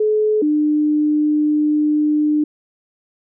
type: tone pair in turn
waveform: sine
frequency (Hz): 427.8 / 300.7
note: A4 / D4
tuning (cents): -49 / +41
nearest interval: tritone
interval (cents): 610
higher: first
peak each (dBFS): -13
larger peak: neither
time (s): 0-0.42 / 0.42-2.44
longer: second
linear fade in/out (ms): 5
effects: none